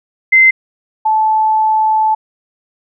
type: tone pair in turn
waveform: sine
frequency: 2071 / 870.7 Hz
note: C7 / A5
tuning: -18 / -18 cents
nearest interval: octave + minor third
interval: 1500 cents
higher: first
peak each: -4 / -9 dBFS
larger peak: first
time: 0.32-0.51 / 1.05-2.15 s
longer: second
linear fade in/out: 10 ms
effects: none